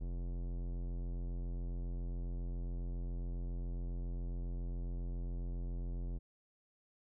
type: tone with tanh clipping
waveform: sine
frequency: 43.65 Hz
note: F1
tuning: in tune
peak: -39 dBFS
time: 0-6.19 s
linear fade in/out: 20 ms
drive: 18 dB
effects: none